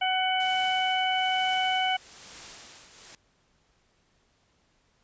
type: harmonic tone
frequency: 748 Hz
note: F#5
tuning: 19 cents sharp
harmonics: 1 / 2 / 3 / 4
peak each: -26 / -33 / -32 / -29 dBFS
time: 0.01-1.97 s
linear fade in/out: 10 ms
type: noise with tremolo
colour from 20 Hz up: white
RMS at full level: -42 dBFS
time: 0.4-3.15 s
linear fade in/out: 2 ms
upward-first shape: triangle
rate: 1.1 Hz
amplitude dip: 65%
effects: pink hiss -68 dBFS RMS until 5.03 s + resampled to 16000 Hz